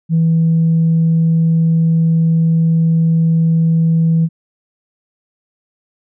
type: tone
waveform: sine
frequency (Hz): 163.6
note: E3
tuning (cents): -13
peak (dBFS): -8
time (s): 0.09-4.29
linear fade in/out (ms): 50
effects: tanh soft clip ceiling -6 dBFS